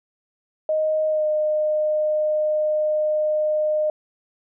sine tone with pitch glide, 622.3 to 611.6 Hz, D#5 to D#5, 0 to -30 cents, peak -18 dBFS, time 0.69-3.9 s, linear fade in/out 2 ms, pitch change -30 cents, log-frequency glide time 1.08-1.26 s, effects none

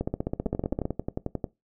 two click trains, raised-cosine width 2 ms, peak -14 / -15 dBFS, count 14 / 12, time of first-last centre 0.01-0.854 / 0.46-1.442 s, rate 15.4 / 11.2 Hz, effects noise-tail reverb RT60 0.2 s tail -20 dB re dry

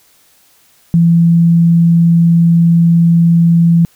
sine tone, 168.4 Hz, E3, 37 cents sharp, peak -5 dBFS, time 0.94-3.85 s, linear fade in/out 0 ms, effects white hiss -50 dBFS RMS until 3.95 s

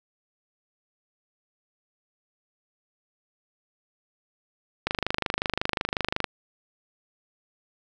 click train, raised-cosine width 0.3 ms, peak -8 dBFS, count 36, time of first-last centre 4.87-6.243 s, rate 25.5 Hz, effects none

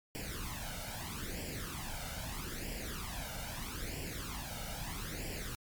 pink noise with flanger, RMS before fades -41 dBFS, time 0.15-5.55 s, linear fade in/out 0 ms, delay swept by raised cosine 0.39 to 1.39 ms, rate 0.78 Hz, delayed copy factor +0.75, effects MP3 96 kbps

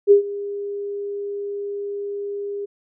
sine tone with ADSR envelope, 404.7 Hz, G#4, 45 cents flat, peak -6 dBFS, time 0.07-2.66 s, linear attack 41 ms, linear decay 110 ms, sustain -19 dB, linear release 15 ms, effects none

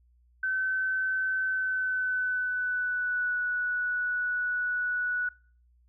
sine tone with pitch glide, 1529 to 1473.5 Hz, G6 to F#6, -44 to -8 cents, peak -26 dBFS, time 0.43-5.29 s, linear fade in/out 5 ms, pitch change -64 cents, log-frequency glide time 1.45-3.37 s, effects noise-tail reverb RT60 0.4 s tail -21 dB re dry + added 60 Hz sine -60 dBFS peak until 5.88 s

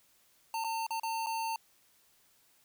square tone with dropouts, 900 Hz, A5, 39 cents sharp, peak -33 dBFS, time 0.54-1.56 s, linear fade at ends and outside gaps 2 ms, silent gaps 0.64-0.645 / 0.866-0.906 / 0.998-1.033 / 1.262-1.268 s, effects white hiss -67 dBFS RMS until 2.64 s

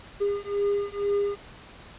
triangle beating tone pair, 404.1 / 406.2 Hz, G#4 / G#4, -47 / -38 cents, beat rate 2.1 Hz, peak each -25 dBFS, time 0.2-1.36 s, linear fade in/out 20 ms, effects pink hiss -47 dBFS RMS until 1.98 s + resampled to 8000 Hz

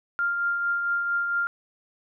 sine tone with tremolo, 1396.9 Hz, F6, in tune, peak -21 dBFS, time 0.19-1.47 s, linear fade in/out 0 ms, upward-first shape triangle, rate 4.4 Hz, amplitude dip 40%, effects none

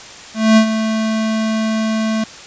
square tone with ADSR envelope, 220 Hz, A3, in tune, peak -6 dBFS, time 0.34-2.24 s, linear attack 230 ms, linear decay 83 ms, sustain -10 dB, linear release 4 ms, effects white hiss -35 dBFS RMS until 2.46 s + resampled to 16000 Hz

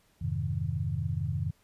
sine chord, F minor seventh, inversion none, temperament equal, 87.31 / 103.83 / 130.81 / 155.56 Hz, F2 / Ab2 / C3 / Eb3, 0 / 0 / 0 / 0 cents, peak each -34 dBFS, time 0.21-1.51 s, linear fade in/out 10 ms, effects pink hiss -67 dBFS RMS until 1.63 s + resampled to 32000 Hz

